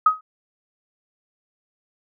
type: tone with exponential decay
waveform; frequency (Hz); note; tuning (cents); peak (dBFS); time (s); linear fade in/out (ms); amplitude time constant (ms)
sine; 1262; D#6; +24; -8; 0.06-0.21; 5; 32
effects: none